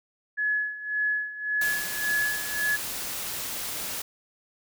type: tone with tremolo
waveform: sine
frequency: 1699 Hz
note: G#6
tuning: 39 cents sharp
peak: -22 dBFS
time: 0.37-2.77 s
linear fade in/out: 20 ms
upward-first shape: sine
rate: 1.8 Hz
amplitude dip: 80%
type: noise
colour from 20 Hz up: white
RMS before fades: -33 dBFS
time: 1.61-4.02 s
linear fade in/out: 5 ms
effects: none